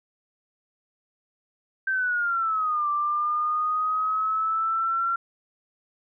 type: exponential two-way sweep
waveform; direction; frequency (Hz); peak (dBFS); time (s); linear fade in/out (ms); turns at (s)
sine; down then up; 1568 to 1174.7 to 1370; -22; 1.87-5.16; 5; 2.89
effects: none